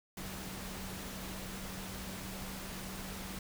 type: tone in noise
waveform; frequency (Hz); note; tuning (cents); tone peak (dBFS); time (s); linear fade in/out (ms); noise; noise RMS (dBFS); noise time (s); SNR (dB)
sine; 190; F#3; +46; -46; 0.17-3.39; 2; pink; -44; 0.17-3.39; -5
effects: none